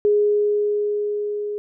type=tone with level ramp; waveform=sine; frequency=415.3 Hz; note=G#4; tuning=in tune; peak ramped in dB=-13 to -24 dBFS; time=0.05-1.58 s; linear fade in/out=0 ms; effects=none